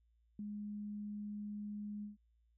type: tone with ADSR envelope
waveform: sine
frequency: 207.7 Hz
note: G#3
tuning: in tune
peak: -39 dBFS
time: 0.39-2.17 s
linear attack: 3 ms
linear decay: 5 ms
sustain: -2 dB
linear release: 140 ms
effects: added 57 Hz sine -70 dBFS peak until 2.57 s